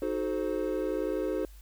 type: chord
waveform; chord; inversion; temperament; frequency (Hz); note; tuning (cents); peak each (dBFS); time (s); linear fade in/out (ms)
triangle; D# diminished seventh; none; equal with one note detuned; 311.1 / 370 / 430.9 / 523.3; D#4 / F#4 / A4 / C5; 0 / 0 / -36 / 0; -32; 0.02-1.45; 2
effects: added 50 Hz sine -47 dBFS peak until 1.61 s + white hiss -60 dBFS RMS until 1.61 s